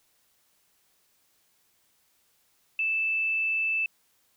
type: tone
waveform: sine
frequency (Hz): 2637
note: E7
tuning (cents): 0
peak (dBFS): -24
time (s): 2.79-3.86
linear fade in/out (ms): 2
effects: white hiss -68 dBFS RMS until 4.36 s